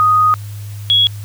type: tone pair in turn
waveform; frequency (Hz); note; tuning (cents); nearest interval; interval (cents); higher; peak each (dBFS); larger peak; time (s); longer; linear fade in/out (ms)
sine; 1244.5 / 3338; D#6 / G#7; 0 / +8; octave + perfect fourth; 1708; second; -8; neither; 0-0.34 / 0.9-1.07; first; 0
effects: added 103 Hz sine -25 dBFS peak until 1.24 s + white hiss -41 dBFS RMS until 1.24 s